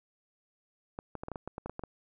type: clicks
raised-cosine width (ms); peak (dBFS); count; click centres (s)
1; -24; 12; 0.989 / 1.153 / 1.235 / 1.284 / 1.317 / 1.358 / 1.476 / 1.581 / 1.66 / 1.696 / 1.794 / 1.837
effects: none